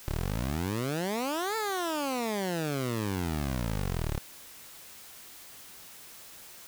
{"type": "exponential two-way sweep", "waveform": "15% pulse", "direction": "up then down", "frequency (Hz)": [34.07, 452.3, 34.07], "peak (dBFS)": -23, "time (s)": [0.08, 4.18], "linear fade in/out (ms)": 0, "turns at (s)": 1.56, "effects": ["white hiss -49 dBFS RMS until 6.67 s"]}